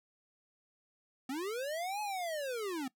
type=linear two-way sweep; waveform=square; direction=up then down; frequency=248.2 to 856 to 248.2 Hz; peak=-36 dBFS; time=1.29-2.88 s; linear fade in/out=5 ms; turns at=2.01 s; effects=noise-tail reverb RT60 0.1 s tail -20 dB re dry